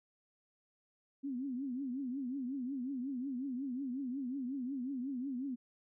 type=tone with vibrato; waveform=sine; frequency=261.6 Hz; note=C4; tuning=in tune; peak=-36 dBFS; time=1.23-5.56 s; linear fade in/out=20 ms; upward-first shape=triangle; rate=5.5 Hz; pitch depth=170 cents each way; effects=none